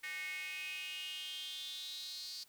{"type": "tone with high-pass filter sweep", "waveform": "square", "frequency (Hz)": 168, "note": "E3", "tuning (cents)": 33, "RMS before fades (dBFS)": -44, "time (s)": [0.03, 2.44], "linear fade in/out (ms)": 10, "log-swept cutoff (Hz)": [2000, 4600], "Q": 7.6, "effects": ["white hiss -67 dBFS RMS until 2.48 s"]}